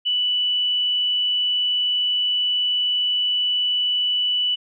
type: tone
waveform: sine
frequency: 2967 Hz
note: F#7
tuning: 4 cents sharp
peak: -18 dBFS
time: 0.05-4.56 s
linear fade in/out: 20 ms
effects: none